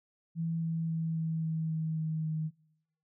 sine tone with pitch steps, 164.81 / 163.67 / 162.54 / 161.42 / 160.3 / 159.2 / 158.1 / 157 Hz, E3 / E3 / E3 / E3 / E3 / D#3 / D#3 / D#3, 0 / -12 / -24 / -36 / -48 / +40 / +28 / +16 cents, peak -30 dBFS, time 0.35-2.51 s, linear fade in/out 50 ms, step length 270 ms, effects noise-tail reverb RT60 0.8 s tail -23 dB re dry

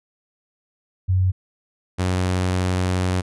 sine / sawtooth tone pair in turn, 93 / 91.67 Hz, F#2 / F#2, +9 / -16 cents, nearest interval unison, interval 25 cents, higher first, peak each -15 dBFS, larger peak neither, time 1.08-1.32 / 1.98-3.22 s, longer second, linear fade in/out 20 ms, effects resampled to 24000 Hz

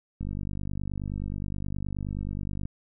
click train, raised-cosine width 5 ms, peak -21 dBFS, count 122, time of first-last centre 0.21-2.654 s, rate 49.5 Hz, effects none

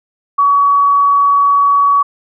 sine tone, 1131 Hz, C#6, 34 cents sharp, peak -7 dBFS, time 0.38-2.03 s, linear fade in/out 10 ms, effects none

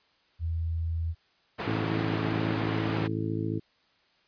sine tone, 82.41 Hz, E2, in tune, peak -27 dBFS, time 0.39-1.15 s, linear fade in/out 50 ms
pink band-pass noise, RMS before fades -34 dBFS, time 1.58-3.08 s, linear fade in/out 20 ms, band 140 to 2600 Hz, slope 12 dB/octave
harmonic tone, 54.3 Hz, A1, 22 cents flat, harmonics 2 / 3 / 4 / 5 / 6 / 7 / 8, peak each -32 / -35 / -40 / -36 / -33 / -45 / -39 dBFS, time 1.66-3.6 s, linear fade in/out 20 ms
effects white hiss -66 dBFS RMS until 4.27 s + resampled to 11025 Hz

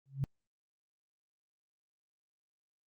sine tone with exponential growth, 136.5 Hz, C#3, 26 cents flat, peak -26 dBFS, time 0.06-0.24 s, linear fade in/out 0 ms, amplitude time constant 37 ms, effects Opus 32 kbps

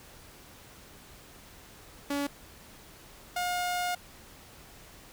sawtooth tone pair in turn, 284.1 / 714.6 Hz, C#4 / F5, +43 / +40 cents, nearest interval octave + major third, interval 1597 cents, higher second, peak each -25 dBFS, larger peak neither, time 2.1-2.27 / 3.36-3.95 s, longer second, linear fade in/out 5 ms, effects pink hiss -52 dBFS RMS until 5.12 s

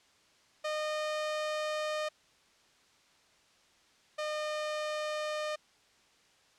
sawtooth tone pair in turn, 612 / 608.6 Hz, D#5 / D#5, -29 / -38 cents, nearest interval unison, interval 9 cents, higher first, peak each -28 / -29 dBFS, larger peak first, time 0.64-2.09 / 4.18-5.56 s, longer first, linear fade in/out 10 ms, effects white hiss -65 dBFS RMS until 6.58 s + low-pass 6000 Hz 12 dB/octave

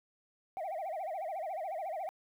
sine tone with vibrato, 698.5 Hz, F5, in tune, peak -33 dBFS, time 0.57-2.09 s, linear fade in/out 0 ms, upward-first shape sine, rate 14 Hz, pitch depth 220 cents each way, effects tanh soft clip ceiling -34 dBFS + 11-bit

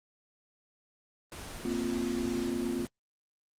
pink noise, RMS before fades -42 dBFS, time 1.32-2.87 s, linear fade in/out 0 ms
sine chord, Bb suspended second, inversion none, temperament equal, 233.1 / 261.6 / 349.2 Hz, Bb3 / C4 / F4, 0 / 0 / 0 cents, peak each -34 dBFS, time 1.65-2.85 s, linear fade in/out 2 ms
effects low-pass 11000 Hz 12 dB/octave + Opus 24 kbps

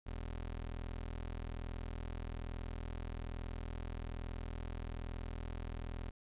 25% pulse tone, 41.17 Hz, E1, 1 cent flat, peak -37 dBFS, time 0.06-6.11 s, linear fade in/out 10 ms, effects resampled to 8000 Hz

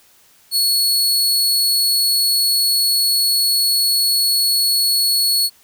sawtooth tone, 4375 Hz, C#8, 24 cents flat, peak -11 dBFS, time 0.51-5.5 s, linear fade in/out 50 ms, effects white hiss -52 dBFS RMS until 5.63 s

